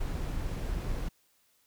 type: noise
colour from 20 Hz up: brown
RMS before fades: -33 dBFS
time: 0-1.09 s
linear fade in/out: 10 ms
effects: white hiss -69 dBFS RMS until 1.66 s